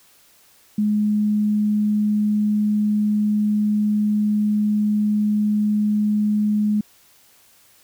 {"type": "tone", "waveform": "sine", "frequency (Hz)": 210, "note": "G#3", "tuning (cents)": 19, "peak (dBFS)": -16, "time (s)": [0.78, 6.81], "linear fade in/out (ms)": 5, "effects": ["white hiss -54 dBFS RMS until 7.83 s"]}